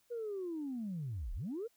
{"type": "linear two-way sweep", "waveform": "sine", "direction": "down then up", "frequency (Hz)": [487.1, 30.87, 487.1], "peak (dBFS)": -36, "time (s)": [0.1, 1.68], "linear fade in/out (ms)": 20, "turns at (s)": 1.34, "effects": ["tanh soft clip ceiling -33 dBFS", "white hiss -73 dBFS RMS until 1.76 s"]}